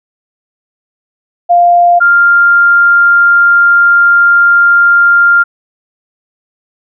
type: tone pair in turn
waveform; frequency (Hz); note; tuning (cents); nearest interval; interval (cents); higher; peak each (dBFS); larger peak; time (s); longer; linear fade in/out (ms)
sine; 698.5 / 1397; F5 / F6; 0 / 0; octave; 1200; second; -3; neither; 1.49-2 / 2-5.44; second; 20
effects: none